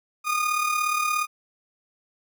30% pulse tone with amplitude modulation, 1227 Hz, D#6, 25 cents flat, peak -17 dBFS, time 0.24-1.27 s, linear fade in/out 50 ms, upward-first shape sine, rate 37 Hz, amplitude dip 55%, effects none

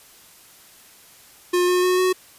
square tone with pitch steps, 356.9 / 361 / 365.2 / 369.5 Hz, F4 / F#4 / F#4 / F#4, +38 / -43 / -23 / -2 cents, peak -17 dBFS, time 1.53-2.13 s, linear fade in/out 10 ms, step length 150 ms, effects white hiss -49 dBFS RMS until 2.38 s + resampled to 32000 Hz

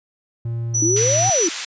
triangle tone with pitch glide, 116.54 to 115.8 Hz, A#2 to A#2, 0 to -11 cents, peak -20 dBFS, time 0.45-1.3 s, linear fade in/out 5 ms, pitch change -11 cents, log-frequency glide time 0.68-0.96 s
sine tone, 5920 Hz, F#8, in tune, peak -17 dBFS, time 0.74-1.48 s, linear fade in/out 10 ms
sine exponential two-way sweep, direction up then down, 305.7 to 797 to 305.7 Hz, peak -18 dBFS, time 0.82-1.49 s, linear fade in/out 5 ms, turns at 1.29 s
pink high-pass noise, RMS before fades -27 dBFS, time 0.96-1.65 s, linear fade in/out 5 ms, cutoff 2000 Hz, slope 12 dB/octave
effects resampled to 16000 Hz

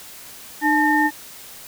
sine tone cluster, 303 / 864 / 1819 Hz, D#4 / A5 / A#6, -46 / -32 / -43 cents, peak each -19 dBFS, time 0.61-1.11 s, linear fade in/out 50 ms, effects white hiss -40 dBFS RMS until 1.67 s

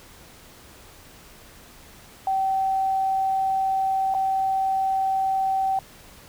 sine tone with dropouts, 770 Hz, G5, 31 cents flat, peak -20 dBFS, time 2.27-5.79 s, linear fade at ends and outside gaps 2 ms, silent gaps 4.141-4.147 s, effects pink hiss -48 dBFS RMS until 6.28 s

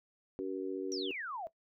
harmonic tone, 94.9 Hz, F#2, 44 cents sharp, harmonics 3 / 4 / 5, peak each -39 / -37 / -43 dBFS, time 0.39-1.11 s, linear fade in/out 0 ms
sine exponential sweep, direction down, 5920 to 622.3 Hz, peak -38 dBFS, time 0.92-1.47 s, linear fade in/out 0 ms
effects noise-tail reverb RT60 0.1 s tail -17 dB re dry

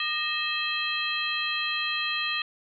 sine tone cluster, 1214 / 1861 / 2606 / 3208 / 4069 Hz, D#6 / A#6 / E7 / G7 / C8, -43 / -3 / -20 / +39 / -49 cents, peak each -35 / -33 / -31 / -31 / -34 dBFS, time 0-2.42 s, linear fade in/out 2 ms, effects none

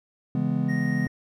triangle chord, C# minor seventh, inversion none, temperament just, 138.59 / 166.31 / 207.9 / 249.5 Hz, C#3 / E3 / G#3 / B3, 0 / +16 / +2 / +18 cents, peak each -26 dBFS, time 0.35-1.07 s, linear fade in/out 2 ms
triangle tone, 1864.7 Hz, A#6, in tune, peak -31 dBFS, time 0.68-1.08 s, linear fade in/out 20 ms
effects none

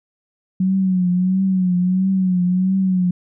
sine tone with vibrato, 185 Hz, F#3, in tune, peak -14 dBFS, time 0.6-3.11 s, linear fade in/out 5 ms, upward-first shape triangle, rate 1.5 Hz, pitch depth 73 cents each way, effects none

